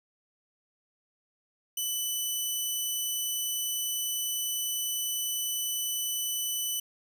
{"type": "tone", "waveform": "10% pulse", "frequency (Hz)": 2990, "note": "F#7", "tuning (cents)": 17, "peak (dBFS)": -21, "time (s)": [1.77, 6.8], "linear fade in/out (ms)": 5, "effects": []}